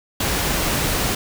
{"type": "noise", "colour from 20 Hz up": "pink", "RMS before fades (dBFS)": -21, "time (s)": [0.2, 1.15], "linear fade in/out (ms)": 5, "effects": []}